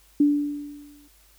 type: tone with exponential decay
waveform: sine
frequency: 291 Hz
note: D4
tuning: 16 cents flat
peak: -13 dBFS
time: 0.2-1.08 s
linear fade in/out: 5 ms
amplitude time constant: 190 ms
effects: added 50 Hz sine -58 dBFS peak until 1.38 s + white hiss -58 dBFS RMS until 1.38 s